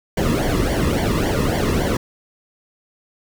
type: noise with flanger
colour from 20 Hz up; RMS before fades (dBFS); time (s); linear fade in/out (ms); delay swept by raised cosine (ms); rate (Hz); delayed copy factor
brown; -19; 0.17-1.97; 5; 0.77 to 1.35; 3.6; -0.8
effects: none